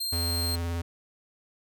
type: tone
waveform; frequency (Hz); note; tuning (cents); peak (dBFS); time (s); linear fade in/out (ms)
sawtooth; 4186; C8; 0; -26; 0-0.56; 10
type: tone with vibrato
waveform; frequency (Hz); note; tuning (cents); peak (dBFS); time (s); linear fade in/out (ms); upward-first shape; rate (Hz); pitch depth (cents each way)
square; 84.9; F2; -48; -29; 0.12-0.82; 10; sine; 19; 27
effects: none